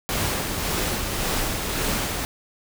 pink noise with tremolo, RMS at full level -24 dBFS, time 0.09-2.25 s, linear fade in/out 0 ms, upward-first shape sine, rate 1.8 Hz, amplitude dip 35%, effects none

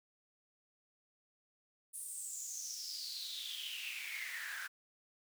pink noise with high-pass filter sweep, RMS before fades -44 dBFS, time 1.93-4.68 s, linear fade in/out 20 ms, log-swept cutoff 9800 to 1500 Hz, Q 8.1, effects none

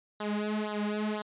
sawtooth tone with flanger, 210.7 Hz, G#3, 25 cents sharp, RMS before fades -32 dBFS, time 0.2-1.22 s, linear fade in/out 5 ms, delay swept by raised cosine 0.4 to 3.8 ms, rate 2 Hz, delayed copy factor -0.95, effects resampled to 8000 Hz

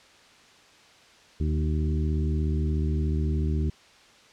harmonic tone with a mistuned harmonic, 76.7 Hz, D#2, 24 cents flat, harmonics 1 / 2 / 3 / 4 / 5, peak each -24 / -30 / -34 / -36 / -38 dBFS, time 1.4-3.7 s, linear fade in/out 5 ms, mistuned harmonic 4, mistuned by +16 cents, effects white hiss -54 dBFS RMS until 4.32 s + low-pass 5000 Hz 12 dB/octave

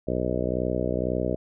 harmonic tone, 62 Hz, B1, 7 cents sharp, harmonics 1 / 2 / 3 / 4 / 5 / 6 / 7 / 8 / 9 / 10, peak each -33 / -33 / -33 / -33 / -33 / -33 / -33 / -33 / -33 / -33 dBFS, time 0.07-1.36 s, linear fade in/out 10 ms, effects none

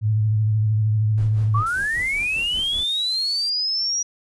sine tone with vibrato, 107.8 Hz, A2, 35 cents flat, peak -16 dBFS, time 0.01-1.64 s, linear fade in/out 50 ms, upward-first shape triangle, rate 13 Hz, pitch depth 45 cents each way
brown noise with tremolo, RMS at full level -35 dBFS, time 1.17-2.84 s, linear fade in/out 10 ms, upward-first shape sine, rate 5.1 Hz, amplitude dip 70%
sine linear sweep, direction up, 1100 to 5790 Hz, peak -20 dBFS, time 1.54-4.03 s, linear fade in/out 10 ms
violet noise, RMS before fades -35 dBFS, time 1.66-3.5 s, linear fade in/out 5 ms
effects resampled to 24000 Hz

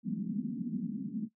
white band-pass noise, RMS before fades -36 dBFS, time 0.03-1.29 s, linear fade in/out 50 ms, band 180 to 240 Hz, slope 48 dB/octave, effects noise-tail reverb RT60 0.1 s tail -18 dB re dry

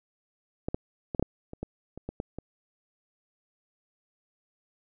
clicks, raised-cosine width 2 ms, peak -16 / -15 / -19 / -11 / -12 / -26 / -20 / -27 / -21 / -18 / -23 dBFS, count 11, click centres 0.685 / 0.745 / 1.148 / 1.196 / 1.226 / 1.534 / 1.63 / 1.976 / 2.09 / 2.201 / 2.386 s, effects none

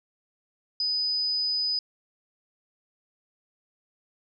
sine tone, 4990 Hz, D#8, 4 cents sharp, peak -24 dBFS, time 0.8-1.79 s, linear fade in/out 2 ms, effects none

